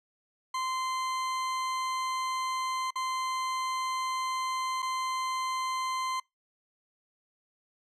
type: tone with dropouts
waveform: 40% pulse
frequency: 1038 Hz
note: C6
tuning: 14 cents flat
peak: -29 dBFS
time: 0.54-6.2 s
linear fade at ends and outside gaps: 5 ms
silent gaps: 2.907-2.956 / 4.822-4.826 s
effects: noise-tail reverb RT60 0.2 s tail -25 dB re dry + low-pass 8000 Hz 12 dB/octave